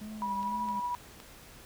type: tone with vibrato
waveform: triangle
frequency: 208.3 Hz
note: G#3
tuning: 5 cents sharp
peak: -37 dBFS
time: 0.01-0.8 s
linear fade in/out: 5 ms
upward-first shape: sine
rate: 2.1 Hz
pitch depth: 67 cents each way
type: tone with tremolo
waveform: sine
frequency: 975 Hz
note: B5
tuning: 23 cents flat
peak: -29 dBFS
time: 0.22-0.95 s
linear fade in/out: 0 ms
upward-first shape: triangle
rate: 13 Hz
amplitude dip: 35%
type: click train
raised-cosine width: 0.2 ms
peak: -31 dBFS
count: 4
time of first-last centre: 0.43-1.201 s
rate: 3.89 Hz
effects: pink hiss -52 dBFS RMS until 1.65 s